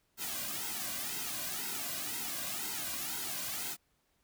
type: noise with flanger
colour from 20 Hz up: white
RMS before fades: -38 dBFS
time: 0.17-3.77 s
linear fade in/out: 50 ms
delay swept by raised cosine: 1.7 to 2.3 ms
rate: 2 Hz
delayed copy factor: -0.9
effects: pink hiss -75 dBFS RMS until 4.23 s